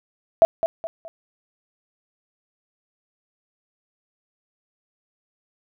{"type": "tone with echo", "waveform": "sine", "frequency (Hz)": 659.3, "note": "E5", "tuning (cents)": 0, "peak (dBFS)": -8, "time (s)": [0.42, 0.45], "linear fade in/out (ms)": 0, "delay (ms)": 210, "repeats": 3, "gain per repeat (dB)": -9, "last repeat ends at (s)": 1.08, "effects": []}